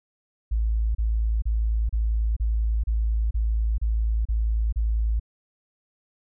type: tone bursts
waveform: sine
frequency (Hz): 55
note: A1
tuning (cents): 0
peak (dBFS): -20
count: 10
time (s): 0.51-5.198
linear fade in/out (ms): 10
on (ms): 440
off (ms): 32
effects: none